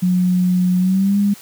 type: tone with pitch glide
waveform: sine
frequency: 181.3 to 202.3 Hz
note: F#3 to G#3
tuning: -35 to -45 cents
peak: -12 dBFS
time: 0.02-1.34 s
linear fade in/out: 10 ms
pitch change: +190 cents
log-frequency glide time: 0.78-1.17 s
effects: white hiss -41 dBFS RMS until 1.41 s + high-pass 100 Hz 12 dB/octave